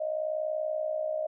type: tone with amplitude modulation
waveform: sine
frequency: 622.3 Hz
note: D#5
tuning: in tune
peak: -25 dBFS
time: 0-1.27 s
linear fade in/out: 10 ms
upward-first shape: sine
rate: 60.5 Hz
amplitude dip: 70%
effects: none